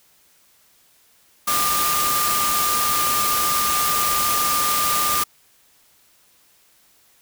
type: tone in noise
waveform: sine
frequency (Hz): 1200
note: D6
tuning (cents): +37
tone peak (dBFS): -21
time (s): 1.47-5.24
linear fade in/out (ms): 10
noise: white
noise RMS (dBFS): -22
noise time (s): 1.47-5.24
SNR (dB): -2
effects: white hiss -57 dBFS RMS until 7.21 s